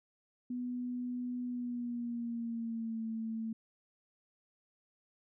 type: tone with pitch glide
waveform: sine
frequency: 246.9 to 223.8 Hz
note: B3 to A3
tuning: 0 to +30 cents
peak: -35 dBFS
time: 0.5-3.53 s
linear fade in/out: 5 ms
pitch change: -170 cents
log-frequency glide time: 1.44-3.04 s
effects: none